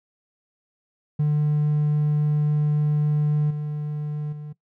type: tone with level steps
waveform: triangle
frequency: 149.4 Hz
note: D3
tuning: 30 cents sharp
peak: -15 / -23 / -30 dBFS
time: 1.19-4.53 s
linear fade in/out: 10 ms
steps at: 3.5 / 4.32 s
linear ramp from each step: 10 ms
effects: noise-tail reverb RT60 0.1 s tail -19 dB re dry + tanh soft clip ceiling -12 dBFS